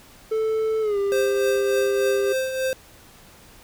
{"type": "tone with pitch glide", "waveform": "triangle", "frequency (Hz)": [440, 398.8], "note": ["A4", "G4"], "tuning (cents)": [0, 30], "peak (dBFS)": -18, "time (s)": [0.31, 2.33], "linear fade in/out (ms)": 10, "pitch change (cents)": -170, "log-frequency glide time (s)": [0.81, 0.98]}
{"type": "tone with tremolo", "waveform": "square", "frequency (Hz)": 523, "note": "C5", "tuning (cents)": -1, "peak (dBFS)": -21, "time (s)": [1.12, 2.73], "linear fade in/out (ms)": 0, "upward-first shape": "triangle", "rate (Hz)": 3.4, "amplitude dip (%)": 55}
{"effects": ["pink hiss -49 dBFS RMS until 3.63 s"]}